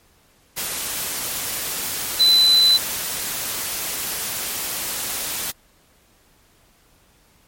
sine tone in noise, 4013 Hz, B7, 27 cents sharp, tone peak -11 dBFS, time 2.19-2.78 s, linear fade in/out 20 ms, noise white, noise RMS -26 dBFS, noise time 0.56-5.52 s, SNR +12 dB, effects pink hiss -57 dBFS RMS until 7.47 s + MP3 64 kbps

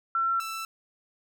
sine / sawtooth tone pair in turn, 1351 / 1327.8 Hz, E6 / E6, +42 / +12 cents, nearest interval unison, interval 30 cents, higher first, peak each -23 / -29 dBFS, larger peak first, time 0.15-0.4 / 0.4-0.65 s, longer neither, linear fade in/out 2 ms, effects none

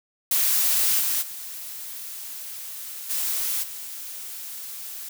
blue noise with level steps, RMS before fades -21 / -24 / -36 / -26 / -36 dBFS, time 0.31-5.09 s, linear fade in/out 5 ms, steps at 0.99 / 1.21 / 3.09 / 3.62 s, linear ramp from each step 20 ms, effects none

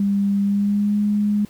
sine tone with pitch glide, 200 to 207.2 Hz, G3 to G#3, +35 to -4 cents, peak -16 dBFS, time 0-1.45 s, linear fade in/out 2 ms, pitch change +61 cents, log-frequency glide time 0.43-0.97 s, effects pink hiss -50 dBFS RMS until 1.49 s

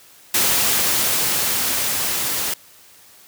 white noise with level ramp, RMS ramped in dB -17 to -23 dBFS, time 0.34-2.54 s, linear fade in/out 5 ms, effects white hiss -48 dBFS RMS until 3.27 s + high-pass 60 Hz 12 dB/octave

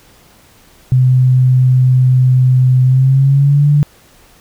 sine tone with pitch glide, 128 to 146.19 Hz, C3 to D3, -38 to -8 cents, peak -6 dBFS, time 0.92-3.83 s, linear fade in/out 0 ms, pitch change +230 cents, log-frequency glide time 2.84-3.69 s, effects pink hiss -46 dBFS RMS until 4.4 s

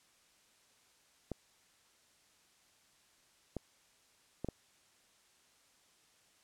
clicks, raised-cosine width 2 ms, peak -24 dBFS, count 4, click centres 1.317 / 3.567 / 4.446 / 4.487 s, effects white hiss -68 dBFS RMS until 6.43 s + low-pass 9000 Hz 12 dB/octave

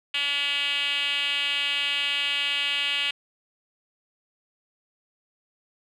5% pulse tone with band-pass filter, 285.2 Hz, C#4, 49 cents sharp, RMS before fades -26 dBFS, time 0.14-3.11 s, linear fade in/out 5 ms, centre 2900 Hz, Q 4.2, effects none

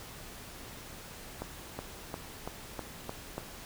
accelerating click train, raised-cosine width 1 ms, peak -22 dBFS, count 7, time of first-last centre 1.42-3.38 s, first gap 370 ms, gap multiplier 0.95, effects pink hiss -47 dBFS RMS until 3.65 s

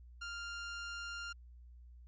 sawtooth tone, 1396.9 Hz, F6, in tune, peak -38 dBFS, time 0.21-1.33 s, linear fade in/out 10 ms, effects added 60 Hz sine -53 dBFS peak until 2.07 s + resampled to 16000 Hz

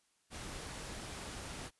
pink noise, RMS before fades -45 dBFS, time 0.3-1.71 s, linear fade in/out 50 ms, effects white hiss -75 dBFS RMS until 1.79 s + resampled to 24000 Hz

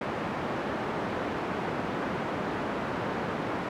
pink band-pass noise, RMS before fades -32 dBFS, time 0.01-3.69 s, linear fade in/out 5 ms, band 180 to 1500 Hz, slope 12 dB/octave, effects none

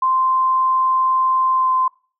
sine tone with pitch glide, 1042 to 1034.8 Hz, C6 to C6, -7 to -19 cents, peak -14 dBFS, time 0.02-1.88 s, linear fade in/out 5 ms, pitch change -12 cents, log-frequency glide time 1.54-1.71 s, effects noise-tail reverb RT60 0.4 s tail -23 dB re dry

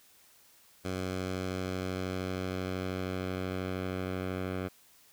10% pulse tone with low-pass filter sweep, 92.9 Hz, F#2, 7 cents sharp, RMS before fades -35 dBFS, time 0.84-4.69 s, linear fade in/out 20 ms, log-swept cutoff 8100 to 2600 Hz, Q 0.78, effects white hiss -61 dBFS RMS until 5.12 s

